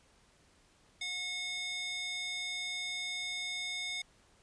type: tone with high-pass filter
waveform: square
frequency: 726 Hz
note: F#5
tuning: 33 cents flat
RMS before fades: -38 dBFS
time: 1.01-4.02 s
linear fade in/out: 5 ms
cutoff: 2800 Hz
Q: 8.3
effects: pink hiss -66 dBFS RMS until 4.42 s + resampled to 22050 Hz